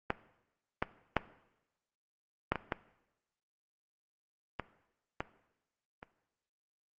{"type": "clicks", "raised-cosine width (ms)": 0.5, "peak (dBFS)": [-14, -14, -10, -12, -20, -16, -19, -18, -30], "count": 9, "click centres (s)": [0.104, 0.825, 1.167, 2.52, 2.557, 2.722, 4.597, 5.205, 6.029], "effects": ["noise-tail reverb RT60 0.9 s tail -17 dB re dry", "Opus 24 kbps"]}